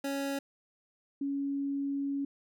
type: tone pair in turn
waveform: 25% pulse / sine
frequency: 277.2 / 279.1 Hz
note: C#4 / C#4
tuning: 0 / +12 cents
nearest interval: unison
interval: 12 cents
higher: second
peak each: -28 / -30 dBFS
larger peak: first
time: 0.04-0.39 / 1.21-2.25 s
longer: second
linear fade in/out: 5 ms
effects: none